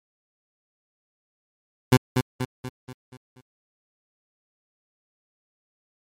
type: tone with echo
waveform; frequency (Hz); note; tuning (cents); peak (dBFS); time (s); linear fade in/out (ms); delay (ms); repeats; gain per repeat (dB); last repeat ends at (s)
20% pulse; 127; B2; +49; -7; 1.92-1.97; 5; 240; 6; -6; 3.41
effects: MP3 64 kbps